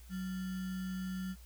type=tone with sample-and-hold; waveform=sine; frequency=186.4 Hz; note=F#3; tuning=13 cents sharp; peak=-36 dBFS; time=0.09-1.36 s; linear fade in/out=50 ms; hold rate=1575 Hz; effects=added 60 Hz sine -51 dBFS peak until 1.45 s + white hiss -62 dBFS RMS until 1.45 s